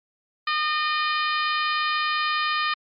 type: harmonic tone with a mistuned harmonic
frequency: 610 Hz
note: D#5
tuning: 34 cents flat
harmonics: 2 / 3 / 4 / 5 / 6 / 7 / 8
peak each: -24 / -28 / -30 / -32 / -34 / -35 / -36 dBFS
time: 0.47-2.74 s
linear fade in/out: 5 ms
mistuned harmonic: 7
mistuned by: -35 cents
effects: MP3 32 kbps